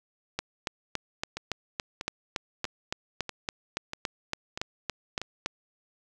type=two click trains; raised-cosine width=0.2 ms; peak=-17 / -12 dBFS; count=7 / 19; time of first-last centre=1.37-5.216 / 0.39-5.46 s; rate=1.56 / 3.55 Hz; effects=none